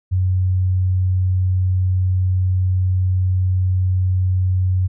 sine tone, 92.5 Hz, F#2, in tune, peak -14 dBFS, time 0.11-4.88 s, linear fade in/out 20 ms, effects none

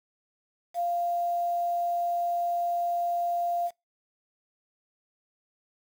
sine tone with quantisation, 695 Hz, F5, 9 cents flat, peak -25 dBFS, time 0.74-3.71 s, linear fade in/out 50 ms, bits 8, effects noise-tail reverb RT60 0.2 s tail -24 dB re dry

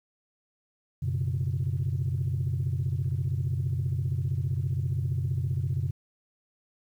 sine chord, F# suspended fourth, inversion none, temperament equal, 92.5 / 123.47 / 138.59 Hz, F#2 / B2 / C#3, 0 / 0 / 0 cents, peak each -29 dBFS, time 1.02-5.91 s, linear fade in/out 10 ms, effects tanh soft clip ceiling -20 dBFS + 10-bit

